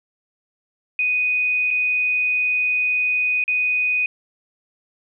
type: tone with dropouts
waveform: sine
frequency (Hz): 2489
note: D#7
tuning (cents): 0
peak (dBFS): -17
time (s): 0.99-4.06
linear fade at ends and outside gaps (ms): 2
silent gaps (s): 1.706-1.71 / 3.44-3.479
effects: none